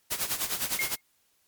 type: noise with tremolo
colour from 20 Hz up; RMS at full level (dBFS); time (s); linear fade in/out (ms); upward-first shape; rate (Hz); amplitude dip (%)
white; -28; 0.1-0.96; 20; sine; 9.8; 75
type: tone with exponential decay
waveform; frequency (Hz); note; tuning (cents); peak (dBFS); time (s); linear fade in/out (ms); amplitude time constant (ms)
sine; 2142; C7; +40; -24; 0.79-1.01; 2; 46
effects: white hiss -69 dBFS RMS until 1.47 s + MP3 96 kbps